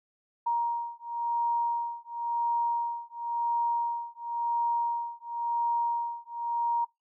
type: beating tone pair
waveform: sine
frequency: 940 / 940.95 Hz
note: A#5 / A#5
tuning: +14 / +16 cents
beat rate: 0.95 Hz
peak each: -30 dBFS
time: 0.46-6.85 s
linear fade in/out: 10 ms
effects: noise-tail reverb RT60 0.2 s tail -25 dB re dry